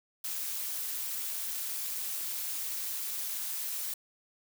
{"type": "noise with amplitude modulation", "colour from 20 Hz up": "blue", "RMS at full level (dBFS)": -33, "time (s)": [0.24, 3.94], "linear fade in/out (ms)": 5, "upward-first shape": "sine", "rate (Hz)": 217, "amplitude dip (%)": 60, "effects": []}